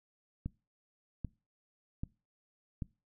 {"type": "click train", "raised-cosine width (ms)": 5, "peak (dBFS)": -24, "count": 4, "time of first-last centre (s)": [0.46, 2.822], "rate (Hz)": 1.27, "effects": ["noise-tail reverb RT60 0.3 s tail -23 dB re dry"]}